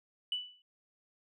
sine tone with exponential decay, 2971 Hz, F#7, 6 cents sharp, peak -28 dBFS, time 0.32-0.62 s, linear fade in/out 2 ms, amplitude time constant 64 ms, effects tanh soft clip ceiling -24 dBFS

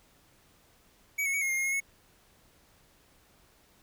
square tone with pitch steps, 2269 / 2190 / 2253 / 2156 / 2123 / 2143 / 2159 / 2195 Hz, C#7 / C#7 / C#7 / C#7 / C7 / C7 / C#7 / C#7, +40 / -22 / +28 / -49 / +25 / +41 / -46 / -18 cents, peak -28 dBFS, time 1.18-1.804 s, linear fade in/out 10 ms, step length 78 ms, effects pink hiss -63 dBFS RMS until 3.82 s

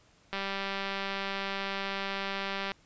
click train, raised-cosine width 0.3 ms, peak -18 dBFS, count 469, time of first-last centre 0.33-2.718 s, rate 196 Hz, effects pink hiss -63 dBFS RMS until 2.85 s + resampled to 16000 Hz

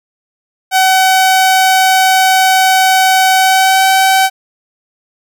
sawtooth tone with pitch glide, 756 to 764.8 Hz, F#5 to G5, +37 to -43 cents, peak -3 dBFS, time 0.71-4.3 s, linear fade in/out 50 ms, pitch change +20 cents, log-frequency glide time 3.36-3.85 s, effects none

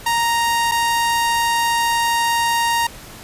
sawtooth tone with dropouts, 932.3 Hz, A#5, in tune, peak -12 dBFS, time 0.06-2.87 s, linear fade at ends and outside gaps 5 ms, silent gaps 0.714-0.718 s, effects pink hiss -38 dBFS RMS until 3.23 s + resampled to 32000 Hz

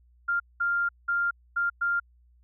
sine tone bursts at uneven times, 1396.9 Hz, F6, in tune, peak -23 dBFS, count 5, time 0.28-0.4 / 0.6-0.89 / 1.08-1.31 / 1.56-1.7 / 1.81-2 s, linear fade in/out 10 ms, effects added 60 Hz sine -57 dBFS peak until 2.43 s

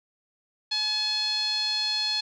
5% pulse tone with low-pass filter, 853 Hz, G#5, 46 cents sharp, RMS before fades -27 dBFS, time 0.71-2.21 s, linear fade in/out 10 ms, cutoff 4100 Hz, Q 7.9, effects none

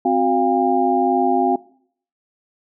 sine tone cluster, 262.1 / 365.7 / 702 / 804 Hz, C4 / F#4 / F5 / G5, +3 / -20 / +9 / +44 cents, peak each -20 dBFS, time 0.05-1.56 s, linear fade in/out 5 ms, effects noise-tail reverb RT60 0.6 s tail -21 dB re dry

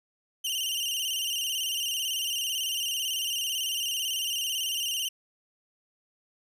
sawtooth tone with vibrato, 2952 Hz, F#7, 5 cents flat, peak -25 dBFS, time 0.44-5.09 s, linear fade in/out 10 ms, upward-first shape square, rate 18 Hz, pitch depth 69 cents each way, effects none

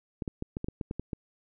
clicks, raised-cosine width 3 ms, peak -20 dBFS, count 10, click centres 0.222 / 0.278 / 0.424 / 0.569 / 0.644 / 0.685 / 0.812 / 0.911 / 0.996 / 1.132 s, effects none

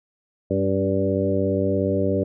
harmonic tone with a mistuned harmonic, 97.1 Hz, G2, 16 cents flat, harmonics 1 / 2 / 3 / 4 / 5 / 6, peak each -26 / -26 / -26 / -26 / -26 / -26 dBFS, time 0.5-2.24 s, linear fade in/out 10 ms, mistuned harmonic 3, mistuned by -27 cents, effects none

